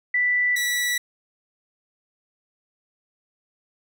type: tone pair in turn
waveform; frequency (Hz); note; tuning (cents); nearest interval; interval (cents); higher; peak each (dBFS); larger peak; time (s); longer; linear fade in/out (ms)
sine / sawtooth; 1975.5 / 1952.8; B6 / B6; 0 / -20; unison; 20; first; -18; neither; 0.14-0.56 / 0.56-0.98; neither; 5
effects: none